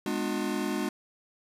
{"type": "chord", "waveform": "square", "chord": "G# diminished seventh", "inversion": "none", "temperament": "just", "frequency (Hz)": [207.7, 249.2, 299, 358.8], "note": ["G#3", "B3", "D4", "F4"], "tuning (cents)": [0, 16, 31, 47], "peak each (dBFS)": [-34, -36, -34, -35], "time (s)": [0.06, 0.89], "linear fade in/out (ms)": 2, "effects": ["resampled to 32000 Hz"]}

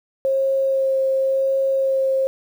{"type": "tone with vibrato", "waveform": "sine", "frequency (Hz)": 536, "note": "C5", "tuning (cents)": 42, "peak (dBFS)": -16, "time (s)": [0.25, 2.27], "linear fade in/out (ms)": 0, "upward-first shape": "sine", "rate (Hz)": 0.92, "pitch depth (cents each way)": 10, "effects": ["8-bit"]}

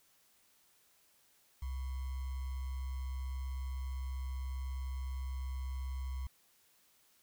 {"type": "tone with sample-and-hold", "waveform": "sine", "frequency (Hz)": 65.41, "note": "C2", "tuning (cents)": 0, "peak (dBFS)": -36, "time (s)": [1.62, 6.27], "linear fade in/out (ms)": 5, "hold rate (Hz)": 1050, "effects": ["white hiss -69 dBFS RMS until 7.22 s"]}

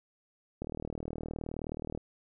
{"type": "click train", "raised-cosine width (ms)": 2, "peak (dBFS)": -24, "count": 54, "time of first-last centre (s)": [0.62, 1.975], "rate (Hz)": 39.1, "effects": []}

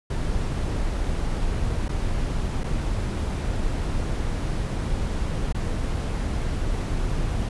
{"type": "noise with dropouts", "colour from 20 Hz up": "brown", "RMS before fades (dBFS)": -25, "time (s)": [0.1, 7.49], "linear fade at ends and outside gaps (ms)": 5, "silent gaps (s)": [[1.883, 1.89], [2.636, 2.64], [5.526, 5.545]], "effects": ["resampled to 24000 Hz"]}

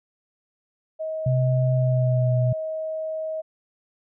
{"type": "tone", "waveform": "sine", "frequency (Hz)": 633, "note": "D#5", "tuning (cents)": 30, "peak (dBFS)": -26, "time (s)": [0.99, 3.42], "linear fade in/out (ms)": 20}
{"type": "tone with pitch glide", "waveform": "sine", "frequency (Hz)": [129.2, 124.01], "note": ["C3", "B2"], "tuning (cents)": [-21, 8], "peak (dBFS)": -18, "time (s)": [1.26, 2.53], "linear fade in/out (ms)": 5, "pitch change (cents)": -71, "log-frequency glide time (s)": [1.75, 2.36]}
{"effects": []}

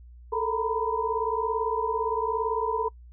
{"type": "tone cluster", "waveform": "sine", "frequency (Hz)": [435.2, 452.9, 936, 997], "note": ["A4", "A#4", "A#5", "B5"], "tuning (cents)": [-19, -50, 7, 16], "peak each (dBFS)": -30, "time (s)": [0.32, 2.89], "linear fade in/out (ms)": 10, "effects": ["noise-tail reverb RT60 0.1 s tail -24 dB re dry", "added 60 Hz sine -45 dBFS peak until 3.12 s"]}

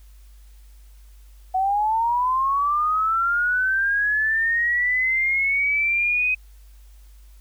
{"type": "linear sweep", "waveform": "sine", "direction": "up", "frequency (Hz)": [740, 2522], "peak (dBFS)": -18, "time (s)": [1.54, 6.35], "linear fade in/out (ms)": 10, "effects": ["added 50 Hz sine -44 dBFS peak until 7.4 s", "white hiss -60 dBFS RMS until 7.4 s"]}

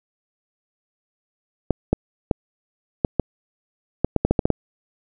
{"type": "clicks", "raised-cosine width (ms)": 2, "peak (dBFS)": -3, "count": 12, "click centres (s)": [1.707, 1.93, 2.312, 3.048, 3.197, 4.046, 4.163, 4.25, 4.31, 4.392, 4.455, 4.503], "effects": []}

